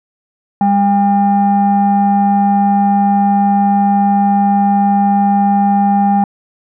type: tone pair together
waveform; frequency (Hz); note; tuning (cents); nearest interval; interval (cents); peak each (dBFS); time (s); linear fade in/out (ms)
sine; 200.7 / 802.8; G3 / G5; +41 / +41; 2 octaves; 2400; -10; 0.61-6.24; 2
effects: tanh soft clip ceiling -3 dBFS